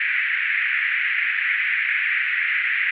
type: band-pass noise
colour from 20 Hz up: white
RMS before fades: -22 dBFS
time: 0-2.91 s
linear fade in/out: 5 ms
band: 1700 to 2300 Hz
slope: 48 dB/octave
effects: none